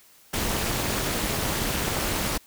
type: noise with amplitude modulation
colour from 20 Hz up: pink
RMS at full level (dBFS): -23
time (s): 0.33-2.38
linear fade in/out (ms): 10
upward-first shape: sine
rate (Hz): 251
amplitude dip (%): 85
effects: white hiss -55 dBFS RMS until 2.46 s